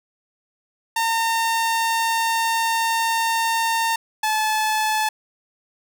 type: tone pair in turn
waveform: sawtooth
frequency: 911 / 864.6 Hz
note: A#5 / A5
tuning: -40 / -31 cents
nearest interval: minor second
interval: 91 cents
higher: first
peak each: -15 / -15 dBFS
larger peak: neither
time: 0.96-3.96 / 4.23-5.09 s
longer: first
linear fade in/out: 5 ms
effects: none